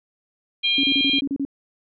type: harmonic tone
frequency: 803 Hz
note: G5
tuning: 41 cents sharp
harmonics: 3 / 4 / 5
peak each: -24 / -19 / -28 dBFS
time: 0.63-1.21 s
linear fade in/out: 20 ms
type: tone bursts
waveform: sine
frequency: 277.2 Hz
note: C#4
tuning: in tune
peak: -21 dBFS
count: 8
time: 0.78-1.451 s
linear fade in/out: 2 ms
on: 55 ms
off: 33 ms
effects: none